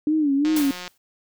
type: tone with vibrato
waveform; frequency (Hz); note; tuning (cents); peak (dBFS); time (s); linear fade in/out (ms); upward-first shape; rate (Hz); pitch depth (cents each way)
sine; 293.7; D4; 0; -17; 0.07-0.71; 2; sine; 2.8; 120
type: click train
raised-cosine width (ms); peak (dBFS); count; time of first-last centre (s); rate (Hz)
0.2; -17; 78; 0.45-0.878; 180
type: noise with exponential decay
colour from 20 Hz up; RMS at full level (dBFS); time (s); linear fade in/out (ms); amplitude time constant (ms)
white; -27; 0.56-0.98; 5; 90
effects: none